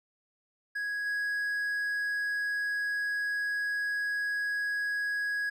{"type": "tone with level steps", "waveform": "triangle", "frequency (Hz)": 1661.2, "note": "G#6", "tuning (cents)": 0, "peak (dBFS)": [-29, -27], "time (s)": [0.75, 5.5], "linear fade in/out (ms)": 10, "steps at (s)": 1.05, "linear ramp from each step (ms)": 20, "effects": []}